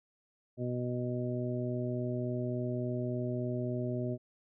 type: harmonic tone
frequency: 123.47 Hz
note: B2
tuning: in tune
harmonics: 1 / 2 / 3 / 4 / 5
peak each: -35 / -37 / -38 / -49 / -40 dBFS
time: 0.57-4.18 s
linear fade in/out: 50 ms
effects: none